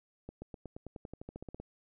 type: accelerating click train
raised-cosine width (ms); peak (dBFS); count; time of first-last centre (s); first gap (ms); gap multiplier
2; -30; 16; 0.29-1.6; 130; 0.94
effects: none